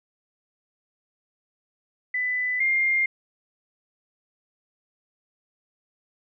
sine tone pair in turn, 1997 / 2114 Hz, B6 / C7, +19 / +17 cents, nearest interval minor second, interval 98 cents, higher second, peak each -23 / -19 dBFS, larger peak second, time 2.14-2.6 / 2.6-3.06 s, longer neither, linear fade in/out 5 ms, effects none

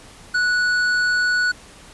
sine tone with hard clipping, 1473 Hz, F#6, 8 cents flat, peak -18 dBFS, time 0.34-1.52 s, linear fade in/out 10 ms, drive 8 dB, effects pink hiss -44 dBFS RMS until 1.93 s + resampled to 24000 Hz

